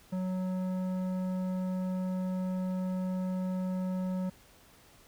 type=tone with tanh clipping; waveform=sine; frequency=185 Hz; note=F#3; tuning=in tune; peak=-32 dBFS; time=0.12-4.3 s; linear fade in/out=10 ms; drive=12 dB; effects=pink hiss -59 dBFS RMS until 5.07 s